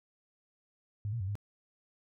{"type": "tone with pitch steps", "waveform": "sine", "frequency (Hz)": [103.5, 117.3, 94.3, 102.2], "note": ["G#2", "A#2", "F#2", "G#2"], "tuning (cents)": [-5, 11, 33, -27], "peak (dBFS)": -32, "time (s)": [1.05, 1.354], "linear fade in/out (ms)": 0, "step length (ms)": 76, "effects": []}